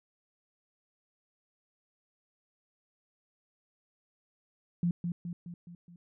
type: tone with echo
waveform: sine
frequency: 173.2 Hz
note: F3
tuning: 14 cents flat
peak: -25 dBFS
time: 4.83-4.91 s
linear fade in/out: 2 ms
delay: 210 ms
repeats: 5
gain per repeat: -5 dB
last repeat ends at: 5.96 s
effects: none